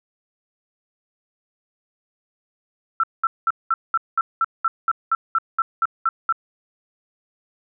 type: tone bursts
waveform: sine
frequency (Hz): 1338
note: E6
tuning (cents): +25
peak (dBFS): -15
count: 15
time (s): 3-6.325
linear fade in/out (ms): 2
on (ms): 35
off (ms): 200
effects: none